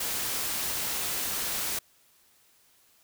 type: noise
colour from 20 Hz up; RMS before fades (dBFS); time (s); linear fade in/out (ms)
white; -31; 0-1.79; 5
effects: white hiss -63 dBFS RMS until 3.03 s